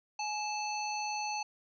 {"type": "harmonic tone with a mistuned harmonic", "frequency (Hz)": 876, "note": "A5", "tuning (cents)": -8, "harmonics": [1, 3, 5, 7], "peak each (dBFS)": [-35, -40, -42, -43], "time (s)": [0.19, 1.43], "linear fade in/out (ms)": 5, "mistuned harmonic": 1, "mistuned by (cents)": -67, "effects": []}